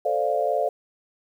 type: chord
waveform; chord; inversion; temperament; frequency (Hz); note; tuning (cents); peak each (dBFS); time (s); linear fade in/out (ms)
sine; D minor seventh; second; equal; 440 / 523.3 / 587.3 / 698.5; A4 / C5 / D5 / F5; 0 / 0 / 0 / 0; -28 / -27 / -25 / -25; 0.05-0.69; 5
effects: 9-bit